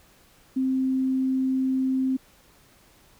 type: tone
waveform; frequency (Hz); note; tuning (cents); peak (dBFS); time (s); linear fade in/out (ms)
sine; 262.1; C4; +3; -21; 0.56-2.17; 10
effects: pink hiss -57 dBFS RMS until 3.19 s